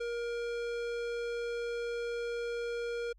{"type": "tone with low-pass filter", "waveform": "square", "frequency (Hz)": 472.1, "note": "A#4", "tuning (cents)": 22, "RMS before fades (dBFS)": -36, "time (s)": [0, 3.13], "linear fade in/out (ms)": 10, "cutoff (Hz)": 4900, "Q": 0.53, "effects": ["added 45 Hz sine -57 dBFS peak until 3.18 s"]}